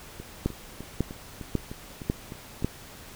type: two click trains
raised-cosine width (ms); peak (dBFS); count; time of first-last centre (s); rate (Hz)
3; -11 / -24; 5 / 9; 0.46-2.646 / 0.2-2.624; 1.83 / 3.3
effects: pink hiss -46 dBFS RMS until 3.15 s